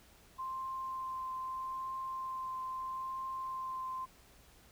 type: tone with vibrato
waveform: sine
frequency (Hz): 1046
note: C6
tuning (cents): -1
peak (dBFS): -37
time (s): 0.38-4.06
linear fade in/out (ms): 20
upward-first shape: triangle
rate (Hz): 0.78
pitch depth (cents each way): 12
effects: added 60 Hz sine -68 dBFS peak until 4.71 s + pink hiss -62 dBFS RMS until 4.71 s